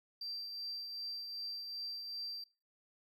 triangle tone with tremolo, 4699 Hz, D8, in tune, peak -36 dBFS, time 0.21-2.44 s, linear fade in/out 5 ms, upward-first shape triangle, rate 2.6 Hz, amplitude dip 50%, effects noise-tail reverb RT60 0.3 s tail -21 dB re dry + tanh soft clip ceiling -36 dBFS

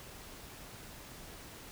silence, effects pink hiss -50 dBFS RMS until 1.71 s

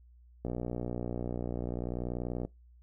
click train, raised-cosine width 2 ms, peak -22 dBFS, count 122, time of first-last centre 0.45-2.45 s, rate 60.5 Hz, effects noise-tail reverb RT60 0.2 s tail -23 dB re dry + added 60 Hz sine -55 dBFS peak until 2.82 s

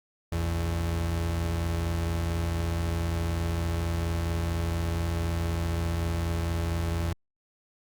35% pulse tone pair together, 59.57 / 84.1 Hz, A#1 / E2, +38 / +35 cents, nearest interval tritone, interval 597 cents, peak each -34 / -25 dBFS, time 0.32-7.13 s, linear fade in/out 5 ms, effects Opus 48 kbps

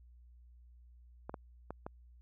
clicks, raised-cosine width 1 ms, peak -27 dBFS, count 4, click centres 1.295 / 1.342 / 1.706 / 1.865 s, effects added 60 Hz sine -56 dBFS peak until 2.21 s

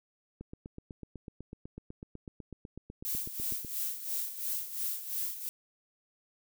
click train, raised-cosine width 3 ms, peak -30 dBFS, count 27, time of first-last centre 0.41-3.648 s, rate 8.03 Hz
violet noise with tremolo, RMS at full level -33 dBFS, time 3.05-5.49 s, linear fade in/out 0 ms, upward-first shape sine, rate 2.9 Hz, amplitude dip 70%
effects none

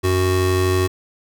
square tone pair together, 92.5 / 370 Hz, F#2 / F#4, 0 / 0 cents, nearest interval 2 octaves, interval 2400 cents, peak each -19 dBFS, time 0.03-0.88 s, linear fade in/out 20 ms, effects none

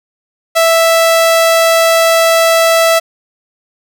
sawtooth tone, 659.3 Hz, E5, in tune, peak -3 dBFS, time 0.55-3 s, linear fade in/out 20 ms, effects none

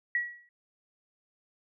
sine tone with exponential decay, 1925 Hz, B6, 45 cents flat, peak -23 dBFS, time 0.15-0.49 s, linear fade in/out 2 ms, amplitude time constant 72 ms, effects none

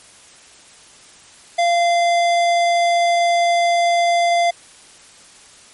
sine tone with hard clipping, 690 Hz, F5, 21 cents flat, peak -15 dBFS, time 1.58-4.51 s, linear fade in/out 10 ms, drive 16 dB, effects white hiss -45 dBFS RMS until 5.73 s + MP3 48 kbps

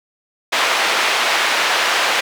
white band-pass noise, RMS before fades -17 dBFS, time 0.52-2.21 s, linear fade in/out 10 ms, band 570 to 2800 Hz, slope 12 dB/octave, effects none

